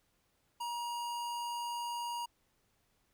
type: tone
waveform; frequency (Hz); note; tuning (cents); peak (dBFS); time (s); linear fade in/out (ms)
square; 950; A#5; +33; -37; 0.6-2.26; 10
effects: pink hiss -75 dBFS RMS until 3.13 s